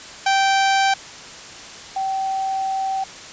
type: tone pair in turn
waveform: sawtooth / sine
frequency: 780 / 770.6 Hz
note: G5 / G5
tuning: -9 / -30 cents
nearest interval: unison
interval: 21 cents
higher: first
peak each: -11 / -20 dBFS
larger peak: first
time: 0.26-0.94 / 1.96-3.04 s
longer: second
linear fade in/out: 5 ms
effects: white hiss -37 dBFS RMS until 3.32 s + resampled to 16000 Hz